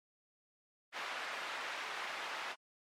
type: band-pass noise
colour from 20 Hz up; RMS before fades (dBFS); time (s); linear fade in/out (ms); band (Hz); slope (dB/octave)
pink; -42; 0.92-2.56; 50; 960 to 2700; 12
effects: MP3 64 kbps